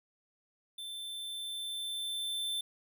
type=tone with level ramp; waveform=square; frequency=3544 Hz; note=A7; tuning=12 cents sharp; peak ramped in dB=-41 to -33 dBFS; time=0.78-2.61 s; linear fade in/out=5 ms; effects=none